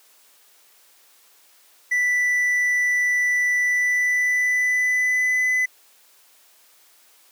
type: tone with pitch glide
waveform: triangle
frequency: 1975.5 to 2008 Hz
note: B6 to B6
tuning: 0 to +28 cents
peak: -16 dBFS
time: 1.91-5.66 s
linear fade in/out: 10 ms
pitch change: +28 cents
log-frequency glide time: 3.6-5.49 s
effects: white hiss -55 dBFS RMS until 7.31 s + high-pass 400 Hz 12 dB/octave